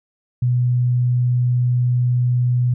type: tone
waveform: sine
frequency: 123.47 Hz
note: B2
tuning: in tune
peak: -14 dBFS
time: 0.42-2.74 s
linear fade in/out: 5 ms
effects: none